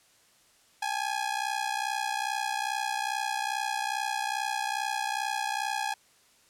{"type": "ring-modulated tone", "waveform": "sawtooth", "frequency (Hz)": 830.6, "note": "G#5", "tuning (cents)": 0, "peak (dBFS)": -22, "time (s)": [0.82, 5.94], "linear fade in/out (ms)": 5, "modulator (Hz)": 31.2, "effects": ["white hiss -62 dBFS RMS until 6.49 s", "low-pass 10000 Hz 12 dB/octave"]}